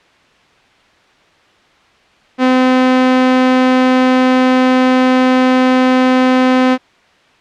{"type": "tone", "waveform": "sawtooth", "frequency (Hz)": 256.3, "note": "C4", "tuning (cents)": -36, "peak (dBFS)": -4, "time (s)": [2.38, 6.78], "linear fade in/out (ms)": 50, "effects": ["white hiss -49 dBFS RMS until 7.4 s", "low-pass 3000 Hz 12 dB/octave"]}